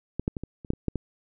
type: clicks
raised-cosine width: 3 ms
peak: -15 / -12 / -19 / -21 / -28 / -10 / -25 / -12 / -15 dBFS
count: 9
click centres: 0.196 / 0.279 / 0.368 / 0.436 / 0.648 / 0.704 / 0.735 / 0.883 / 0.957 s
effects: none